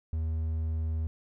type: tone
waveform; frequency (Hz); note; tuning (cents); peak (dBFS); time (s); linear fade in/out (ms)
triangle; 79.8; D#2; +44; -26; 0.13-1.07; 0
effects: none